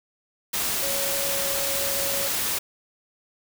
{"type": "tone in noise", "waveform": "sine", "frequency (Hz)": 554.4, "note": "C#5", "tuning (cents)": 0, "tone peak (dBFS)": -31, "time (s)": [0.82, 2.28], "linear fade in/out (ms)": 10, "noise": "white", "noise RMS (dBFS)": -26, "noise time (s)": [0.53, 2.59], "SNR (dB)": -8, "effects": []}